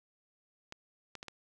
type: clicks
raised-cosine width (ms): 0.2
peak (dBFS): -26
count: 4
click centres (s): 0.724 / 1.153 / 1.229 / 1.283
effects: none